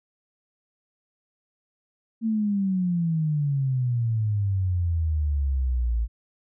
sine exponential sweep, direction down, 227.7 to 55 Hz, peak -21 dBFS, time 2.21-6.08 s, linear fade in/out 50 ms, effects none

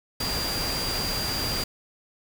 sine tone in noise, 4758 Hz, D8, 22 cents sharp, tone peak -29 dBFS, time 0.2-1.64 s, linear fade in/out 5 ms, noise pink, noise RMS -30 dBFS, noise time 0.2-1.64 s, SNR -2 dB, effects none

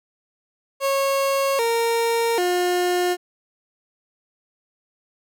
30% pulse tone with pitch steps, 548 / 462.8 / 357.3 Hz, C#5 / A#4 / F4, -20 / -13 / +40 cents, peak -16 dBFS, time 0.8-3.17 s, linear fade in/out 50 ms, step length 790 ms, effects none

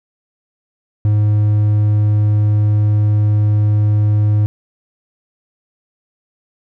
triangle tone, 105.1 Hz, G#2, 21 cents sharp, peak -8 dBFS, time 1.05-4.46 s, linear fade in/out 0 ms, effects none

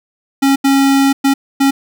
square tone bursts at uneven times, 273.9 Hz, C#4, 21 cents flat, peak -9 dBFS, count 4, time 0.42-0.56 / 0.64-1.13 / 1.24-1.34 / 1.6-1.71 s, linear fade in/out 10 ms, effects none

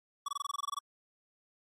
square tone bursts, 1137 Hz, C#6, 44 cents sharp, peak -33 dBFS, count 12, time 0.26-0.79 s, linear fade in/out 5 ms, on 24 ms, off 22 ms, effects low-pass 11000 Hz 12 dB/octave + MP3 64 kbps

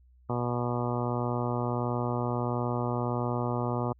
harmonic tone, 121.5 Hz, B2, 28 cents flat, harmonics 1 / 2 / 3 / 4 / 5 / 6 / 7 / 8 / 9 / 10, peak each -31 / -34 / -36 / -37 / -38 / -39 / -39 / -40 / -41 / -41 dBFS, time 0.29-3.93 s, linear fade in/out 10 ms, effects added 62 Hz sine -56 dBFS peak until 3.99 s

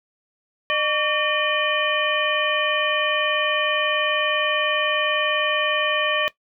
harmonic tone with a mistuned harmonic, 607 Hz, D#5, 43 cents flat, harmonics 1 / 2 / 3 / 4 / 5, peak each -25 / -25 / -25 / -25 / -25 dBFS, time 0.7-6.28 s, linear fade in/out 0 ms, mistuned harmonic 2, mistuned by -110 cents, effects noise-tail reverb RT60 0.1 s tail -17 dB re dry

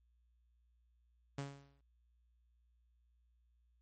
sawtooth tone with exponential decay, 139.8 Hz, C#3, 15 cents sharp, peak -34 dBFS, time 1.38-1.81 s, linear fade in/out 5 ms, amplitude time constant 92 ms, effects added 59 Hz sine -70 dBFS peak until 3.81 s + MP3 32 kbps

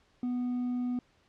sine tone with hard clipping, 246.9 Hz, B3, in tune, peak -30 dBFS, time 0.23-0.99 s, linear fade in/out 2 ms, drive 2 dB, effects pink hiss -67 dBFS RMS until 1.28 s + low-pass 5000 Hz 12 dB/octave

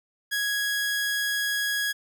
sawtooth tone, 1661.2 Hz, G#6, in tune, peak -21 dBFS, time 0.31-1.93 s, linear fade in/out 20 ms, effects none

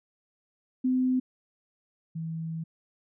sine tone pair in turn, 255.9 / 162.47 Hz, C4 / E3, -38 / -25 cents, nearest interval minor sixth, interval 787 cents, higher first, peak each -22 / -31 dBFS, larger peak first, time 0.84-1.2 / 2.15-2.64 s, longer second, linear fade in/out 10 ms, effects none

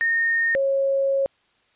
sine tone pair in turn, 1838 / 546.4 Hz, A#6 / C#5, -25 / -25 cents, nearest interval octave + major sixth, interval 2100 cents, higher first, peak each -18 dBFS, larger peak neither, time 0.01-0.55 / 0.55-1.26 s, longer second, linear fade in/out 0 ms, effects white hiss -63 dBFS RMS until 1.75 s + resampled to 8000 Hz

